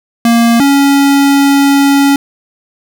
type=tone pair in turn; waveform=square; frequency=233.1 / 279.4 Hz; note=A#3 / C#4; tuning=0 / +14 cents; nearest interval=minor third; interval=314 cents; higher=second; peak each=-6 dBFS; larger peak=neither; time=0.25-0.6 / 0.6-2.16 s; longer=second; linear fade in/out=2 ms; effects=none